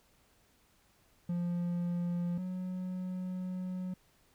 triangle tone pair in turn, 174.4 / 183.64 Hz, F3 / F#3, -2 / -13 cents, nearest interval minor second, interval 89 cents, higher second, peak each -29 / -33 dBFS, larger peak first, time 1.29-2.38 / 2.38-3.94 s, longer second, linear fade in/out 5 ms, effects pink hiss -68 dBFS RMS until 4.34 s

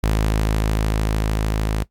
sawtooth tone with level ramp, 53.3 Hz, G#1, 46 cents sharp, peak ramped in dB -12 to -15 dBFS, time 0.03-1.84 s, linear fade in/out 10 ms, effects noise-tail reverb RT60 0.1 s tail -18 dB re dry + MP3 96 kbps

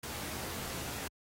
pink noise with comb filter, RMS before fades -40 dBFS, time 0.03-1.08 s, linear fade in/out 5 ms, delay 20 ms, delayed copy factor -0.65, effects high-pass 60 Hz 12 dB/octave + AAC 48 kbps

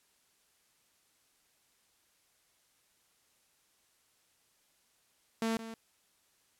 sawtooth tone with echo, 225.6 Hz, A3, 44 cents sharp, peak -26 dBFS, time 5.42-5.57 s, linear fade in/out 2 ms, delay 170 ms, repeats 1, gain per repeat -12 dB, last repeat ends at 5.74 s, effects white hiss -71 dBFS RMS until 6.59 s + low-pass 12000 Hz 12 dB/octave

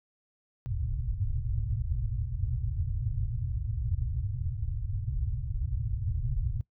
white low-pass noise, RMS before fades -31 dBFS, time 0.66-6.61 s, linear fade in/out 0 ms, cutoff 130 Hz, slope 96 dB/octave, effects noise-tail reverb RT60 0.1 s tail -20 dB re dry

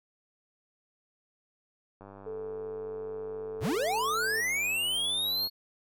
click train, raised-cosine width 1 ms, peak -34 dBFS, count 343, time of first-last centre 2.01-5.472 s, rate 98.8 Hz
sine tone, 439.5 Hz, A4, 2 cents flat, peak -35 dBFS, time 2.26-4.41 s, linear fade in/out 10 ms
square linear sweep, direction up, 46.77 to 4371 Hz, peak -28 dBFS, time 3.6-5.5 s, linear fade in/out 50 ms
effects none

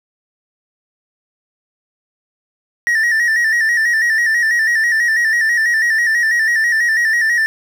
triangle tone with vibrato, 1835 Hz, A#6, 28 cents flat, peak -10 dBFS, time 2.87-7.46 s, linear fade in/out 0 ms, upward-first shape square, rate 6.1 Hz, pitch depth 57 cents each way, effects 7-bit

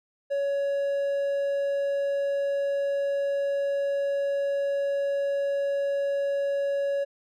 triangle tone, 560 Hz, C#5, 18 cents sharp, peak -22 dBFS, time 0.3-7.05 s, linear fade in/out 20 ms, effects none

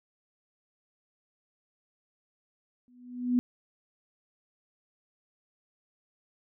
sine tone with exponential growth, 246.9 Hz, B3, in tune, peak -19 dBFS, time 2.88-3.39 s, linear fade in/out 0 ms, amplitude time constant 110 ms, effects none

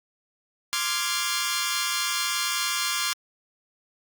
10% pulse chord, D half-diminished seventh, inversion third, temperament equal, 1046.5 / 1174.7 / 1396.9 / 1661.2 Hz, C6 / D6 / F6 / Ab6, 0 / 0 / 0 / 0 cents, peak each -22 dBFS, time 0.73-3.13 s, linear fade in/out 0 ms, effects Opus 48 kbps

